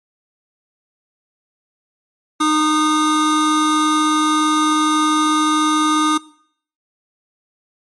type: tone pair together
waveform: square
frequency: 307.2 / 1229 Hz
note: D#4 / D#6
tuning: -22 / -22 cents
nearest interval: 2 octaves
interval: 2400 cents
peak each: -17 dBFS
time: 2.4-6.18 s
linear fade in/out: 10 ms
effects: noise-tail reverb RT60 0.6 s tail -20 dB re dry + MP3 48 kbps